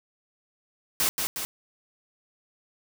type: noise with echo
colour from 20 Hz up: white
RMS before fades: -24 dBFS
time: 1-1.09 s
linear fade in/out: 0 ms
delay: 180 ms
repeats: 2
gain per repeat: -4 dB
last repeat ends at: 1.45 s
effects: none